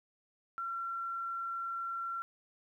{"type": "tone", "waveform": "sine", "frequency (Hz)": 1362, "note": "F6", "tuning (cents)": -44, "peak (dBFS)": -35, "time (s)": [0.58, 2.22], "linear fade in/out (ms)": 0, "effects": ["12-bit"]}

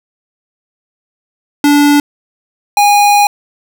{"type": "tone pair in turn", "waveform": "square", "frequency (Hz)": [290, 820.2], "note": ["D4", "G#5"], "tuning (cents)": [-22, -22], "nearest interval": "octave + tritone", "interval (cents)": 1800, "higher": "second", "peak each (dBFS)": -6, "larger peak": "neither", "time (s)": [[1.64, 2], [2.77, 3.27]], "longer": "second", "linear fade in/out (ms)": 2, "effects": []}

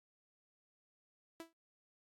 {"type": "tone with exponential decay", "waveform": "sawtooth", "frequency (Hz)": 329.6, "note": "E4", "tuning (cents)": 0, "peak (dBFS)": -39, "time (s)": [1.4, 1.53], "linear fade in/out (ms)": 1, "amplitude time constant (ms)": 28, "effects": ["AAC 64 kbps"]}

